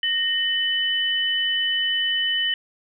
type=tone pair together; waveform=sine; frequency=1853 / 3003 Hz; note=A#6 / F#7; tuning=-11 / +25 cents; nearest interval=minor sixth; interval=836 cents; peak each=-25 / -21 dBFS; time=0.03-2.54 s; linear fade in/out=2 ms; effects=none